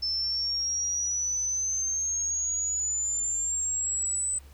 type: exponential sweep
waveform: sine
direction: up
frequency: 5274 to 8070 Hz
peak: -26 dBFS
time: 0.02-4.39 s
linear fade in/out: 10 ms
effects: added 69 Hz sine -47 dBFS peak until 4.53 s + pink hiss -58 dBFS RMS until 4.53 s